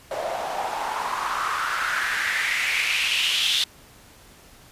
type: noise with band-pass filter sweep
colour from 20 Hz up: white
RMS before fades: -25 dBFS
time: 0.11-3.64 s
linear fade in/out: 2 ms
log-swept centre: 610 to 3500 Hz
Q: 4.4
effects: pink hiss -50 dBFS RMS until 4.71 s + resampled to 32000 Hz